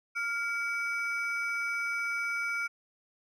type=ring-modulated tone; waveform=triangle; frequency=1841 Hz; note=A#6; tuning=22 cents flat; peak=-25 dBFS; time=0.15-2.68 s; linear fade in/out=20 ms; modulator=442 Hz; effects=none